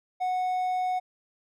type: tone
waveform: triangle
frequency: 736 Hz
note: F#5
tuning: 9 cents flat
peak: -23 dBFS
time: 0.2-1 s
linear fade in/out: 20 ms
effects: none